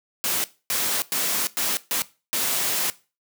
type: noise bursts at uneven times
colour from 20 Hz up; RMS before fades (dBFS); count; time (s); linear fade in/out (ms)
white; -24; 6; 0.24-0.44 / 0.7-1.02 / 1.12-1.47 / 1.57-1.77 / 1.91-2.02 / 2.33-2.9; 0
effects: noise-tail reverb RT60 0.3 s tail -18 dB re dry + high-pass 150 Hz 12 dB/octave